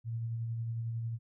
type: tone with tremolo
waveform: sine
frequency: 115 Hz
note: A#2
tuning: 23 cents flat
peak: -32 dBFS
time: 0.04-1.19 s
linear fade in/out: 50 ms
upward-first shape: sine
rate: 11 Hz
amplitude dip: 25%
effects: none